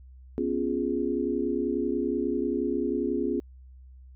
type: chord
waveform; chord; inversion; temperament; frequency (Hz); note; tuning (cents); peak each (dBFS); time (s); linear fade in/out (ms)
sine; C# dominant seventh; third; equal; 246.9 / 277.2 / 349.2 / 415.3; B3 / C#4 / E#4 / G#4; 0 / 0 / 0 / 0; -31 / -30 / -30 / -31; 0.38-3.4; 0
effects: added 64 Hz sine -46 dBFS peak until 4.15 s